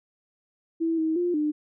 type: tone with pitch steps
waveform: sine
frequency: 328.4 / 318.6 / 351.7 / 301 Hz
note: E4 / D#4 / F4 / D4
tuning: -6 / +41 / +12 / +43 cents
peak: -22 dBFS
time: 0.8-1.52 s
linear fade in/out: 20 ms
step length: 180 ms
effects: none